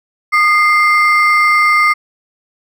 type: ring-modulated tone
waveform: triangle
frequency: 1661.2 Hz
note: G#6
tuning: in tune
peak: -3 dBFS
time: 0.32-1.94 s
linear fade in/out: 20 ms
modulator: 436 Hz
effects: none